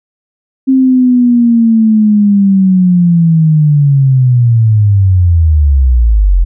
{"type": "linear sweep", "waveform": "sine", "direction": "down", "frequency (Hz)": [266.5, 41.55], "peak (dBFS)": -4, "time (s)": [0.67, 6.45], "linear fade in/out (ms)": 20, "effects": []}